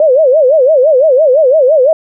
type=tone with vibrato; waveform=sine; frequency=566 Hz; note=C#5; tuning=36 cents sharp; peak=-4 dBFS; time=0-1.93 s; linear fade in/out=2 ms; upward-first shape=sine; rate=5.9 Hz; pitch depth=230 cents each way; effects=none